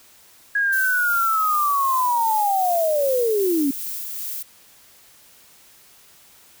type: linear sweep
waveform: sine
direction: down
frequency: 1661.2 to 262.7 Hz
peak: -17 dBFS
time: 0.55-3.71 s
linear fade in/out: 5 ms
type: noise with tremolo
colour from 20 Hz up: violet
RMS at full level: -29 dBFS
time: 0.72-4.43 s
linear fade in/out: 10 ms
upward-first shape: sine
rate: 2.6 Hz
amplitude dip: 25%
effects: white hiss -51 dBFS RMS until 6.6 s